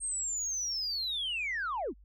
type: linear sweep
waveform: sine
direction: down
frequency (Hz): 8600 to 181.2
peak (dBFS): -30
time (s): 0-1.94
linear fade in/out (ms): 50
effects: tanh soft clip ceiling -28 dBFS + added 50 Hz sine -54 dBFS peak until 2.04 s

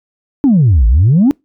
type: exponential two-way sweep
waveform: sine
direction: down then up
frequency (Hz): 299.5 to 51.91 to 299.5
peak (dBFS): -4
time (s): 0.44-1.31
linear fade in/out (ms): 0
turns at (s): 0.87
effects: noise-tail reverb RT60 0.2 s tail -26 dB re dry + tanh soft clip ceiling -3 dBFS

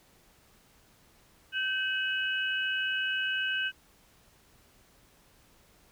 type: tone cluster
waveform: sine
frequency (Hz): 1549 / 2564 / 2944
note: G6 / E7 / F#7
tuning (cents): -21 / -49 / -9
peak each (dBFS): -30 / -36 / -33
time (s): 1.52-3.72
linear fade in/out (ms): 50
effects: pink hiss -62 dBFS RMS until 5.91 s

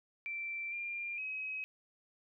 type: tone with pitch steps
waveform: sine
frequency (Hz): 2344 / 2393 / 2544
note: D7 / D7 / D#7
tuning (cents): -4 / +32 / +38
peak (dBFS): -37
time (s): 0.26-1.64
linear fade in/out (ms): 0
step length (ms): 460
effects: none

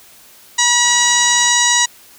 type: harmonic tone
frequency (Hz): 965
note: B5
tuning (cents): -40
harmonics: 1 / 2 / 3 / 4 / 5 / 6 / 7 / 8 / 9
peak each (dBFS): -19 / -17 / -22 / -18 / -26 / -18 / -17 / -23 / -29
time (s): 0.58-1.86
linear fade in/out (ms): 10
type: click train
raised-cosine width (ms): 0.2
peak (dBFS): -19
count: 116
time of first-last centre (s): 0.85-1.489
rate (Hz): 180
effects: white hiss -44 dBFS RMS until 2.18 s

